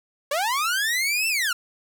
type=linear two-way sweep; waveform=sawtooth; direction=up then down; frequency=540 to 2700 to 1336 Hz; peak=-18 dBFS; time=0.31-1.53 s; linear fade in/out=5 ms; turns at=1.28 s; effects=none